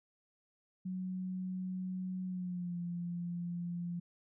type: tone with pitch glide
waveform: sine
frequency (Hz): 185 to 173.61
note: F#3 to F3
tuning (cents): 0 to -10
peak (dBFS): -36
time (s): 0.85-4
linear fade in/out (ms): 10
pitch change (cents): -110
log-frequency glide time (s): 2.25-2.78
effects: none